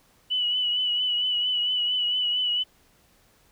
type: tone with vibrato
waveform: sine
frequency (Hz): 2960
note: F#7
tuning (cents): 0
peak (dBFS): -22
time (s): 0.3-2.64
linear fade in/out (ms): 20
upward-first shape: triangle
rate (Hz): 4.4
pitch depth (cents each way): 42
effects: pink hiss -61 dBFS RMS until 3.51 s